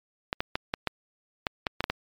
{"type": "clicks", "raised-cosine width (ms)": 0.3, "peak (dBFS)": -10, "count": 10, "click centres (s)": [0.329, 0.405, 0.555, 0.739, 0.873, 1.468, 1.668, 1.806, 1.841, 1.9], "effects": ["MP3 96 kbps"]}